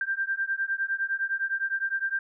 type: beating tone pair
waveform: sine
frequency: 1576 / 1585.8 Hz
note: G6 / G6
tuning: +9 / +20 cents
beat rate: 9.8 Hz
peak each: -29 dBFS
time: 0.01-2.19 s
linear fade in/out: 2 ms
effects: none